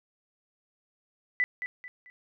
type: tone with echo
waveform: sine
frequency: 1989 Hz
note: B6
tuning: 12 cents sharp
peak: -22 dBFS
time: 1.4-1.44 s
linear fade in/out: 0 ms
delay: 220 ms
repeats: 3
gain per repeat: -9 dB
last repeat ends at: 2.1 s
effects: none